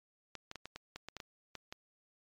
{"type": "clicks", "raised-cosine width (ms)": 0.2, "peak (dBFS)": -26, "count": 11, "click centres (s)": [0.353, 0.514, 0.557, 0.656, 0.76, 0.96, 1.086, 1.167, 1.202, 1.553, 1.725], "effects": ["MP3 96 kbps"]}